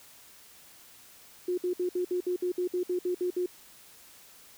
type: tone bursts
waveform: sine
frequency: 359.4 Hz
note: F4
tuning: 50 cents sharp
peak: -26 dBFS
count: 13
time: 1.48-3.461 s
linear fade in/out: 5 ms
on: 97 ms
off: 60 ms
effects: white hiss -54 dBFS RMS until 4.57 s